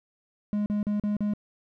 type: tone bursts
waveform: triangle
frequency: 207.7 Hz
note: G#3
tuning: in tune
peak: -22 dBFS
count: 5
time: 0.53-1.336 s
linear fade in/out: 0 ms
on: 130 ms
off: 39 ms
effects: none